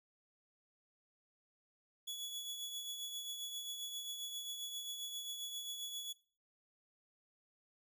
sawtooth tone with tremolo, 3391 Hz, G#7, 35 cents sharp, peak -37 dBFS, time 2.07-6.13 s, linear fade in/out 10 ms, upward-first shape triangle, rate 7.5 Hz, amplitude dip 50%, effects noise-tail reverb RT60 0.4 s tail -19 dB re dry

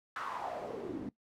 pink noise with band-pass filter sweep, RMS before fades -40 dBFS, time 0.16-1.09 s, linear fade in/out 2 ms, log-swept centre 1400 to 240 Hz, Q 4.4, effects noise-tail reverb RT60 0.1 s tail -18 dB re dry

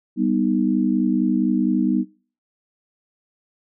sine chord, G augmented, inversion none, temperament equal, 196 / 246.9 / 311.1 Hz, G3 / B3 / D#4, 0 / 0 / 0 cents, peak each -22 / -20 / -22 dBFS, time 0.16-2.05 s, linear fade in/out 50 ms, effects noise-tail reverb RT60 0.4 s tail -22 dB re dry

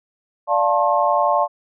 sine chord, D minor seventh, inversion none, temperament equal with one note detuned, 587.3 / 698.5 / 880 / 1071 Hz, D5 / F5 / A5 / C6, 0 / 0 / 0 / +40 cents, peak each -20 dBFS, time 0.47-1.48 s, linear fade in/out 50 ms, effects none

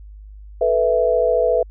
sine chord, A suspended second, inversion none, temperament equal, 440 / 493.9 / 659.3 Hz, A4 / B4 / E5, 0 / 0 / 0 cents, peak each -21 / -17 / -18 dBFS, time 0.61-1.63 s, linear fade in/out 5 ms, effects added 51 Hz sine -36 dBFS peak until 1.7 s

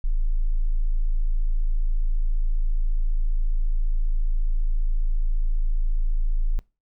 sine tone, 27.34 Hz, A0, 10 cents flat, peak -18 dBFS, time 0.04-6.59 s, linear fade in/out 0 ms, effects noise-tail reverb RT60 0.3 s tail -24 dB re dry

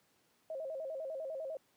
sine tone with vibrato, 585 Hz, D5, 7 cents flat, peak -38 dBFS, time 0.5-1.57 s, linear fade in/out 2 ms, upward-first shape square, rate 10 Hz, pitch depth 150 cents each way, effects pink hiss -72 dBFS RMS until 1.76 s + high-pass 150 Hz 12 dB/octave

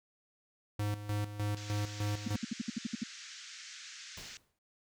square tone with tremolo, 103.83 Hz, G#2, in tune, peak -32 dBFS, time 0.79-2.36 s, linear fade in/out 5 ms, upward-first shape square, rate 3.3 Hz, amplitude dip 70%
white band-pass noise, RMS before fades -49 dBFS, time 1.57-4.37 s, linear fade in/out 0 ms, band 1400 to 6900 Hz, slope 48 dB/octave
sine tone bursts, 227.7 Hz, A#3, 40 cents flat, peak -30 dBFS, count 10, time 2.26-3.036 s, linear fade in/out 5 ms, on 20 ms, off 64 ms
pink noise with exponential decay, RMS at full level -47 dBFS, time 4.17-4.59 s, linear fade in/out 5 ms, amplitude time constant 91 ms
effects none

